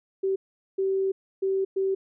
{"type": "tone bursts at uneven times", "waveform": "sine", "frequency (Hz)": 385.4, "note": "G4", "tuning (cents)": -29, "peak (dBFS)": -22, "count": 4, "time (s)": [[0.23, 0.36], [0.78, 1.12], [1.42, 1.65], [1.76, 1.95]], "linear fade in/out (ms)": 10, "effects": []}